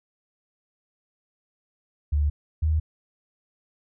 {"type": "tone pair in turn", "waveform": "sine", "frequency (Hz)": [73.42, 78.14], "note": ["D2", "D#2"], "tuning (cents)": [0, 8], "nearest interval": "minor second", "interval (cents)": 108, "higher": "second", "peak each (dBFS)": -19, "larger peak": "neither", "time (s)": [[2.12, 2.3], [2.62, 2.8]], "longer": "neither", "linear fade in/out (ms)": 10, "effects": []}